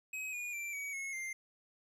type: tone with pitch steps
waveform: square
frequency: 2538 / 2443 / 2352 / 2264 / 2179 / 2098 Hz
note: D#7 / D#7 / D7 / C#7 / C#7 / C7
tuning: +34 / -32 / +2 / +36 / -30 / +4 cents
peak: -39 dBFS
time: 0.13-1.33 s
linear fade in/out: 5 ms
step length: 200 ms
effects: low-pass 12000 Hz 12 dB/octave + 12-bit